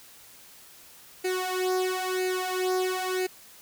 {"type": "tone with flanger", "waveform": "sawtooth", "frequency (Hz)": 370, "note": "F#4", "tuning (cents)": 0, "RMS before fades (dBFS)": -28, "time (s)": [1.24, 3.27], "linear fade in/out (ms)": 10, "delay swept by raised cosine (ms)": [0.44, 2.54], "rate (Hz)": 1, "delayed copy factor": 0.8, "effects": ["white hiss -51 dBFS RMS until 3.61 s"]}